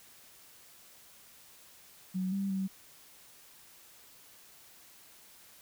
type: tone with pitch steps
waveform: sine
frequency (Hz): 186.2 / 196.5 / 191.7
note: F#3 / G3 / G3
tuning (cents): +11 / +4 / -38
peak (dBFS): -30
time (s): 2.14-2.68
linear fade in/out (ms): 20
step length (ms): 180
effects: white hiss -57 dBFS RMS until 5.61 s